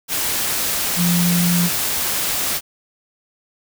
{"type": "tone in noise", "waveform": "sine", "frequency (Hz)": 174.4, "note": "F3", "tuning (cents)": -2, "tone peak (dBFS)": -15, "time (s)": [0.96, 1.7], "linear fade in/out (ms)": 50, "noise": "white", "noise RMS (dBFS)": -21, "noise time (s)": [0.08, 2.61], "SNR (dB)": 3, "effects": []}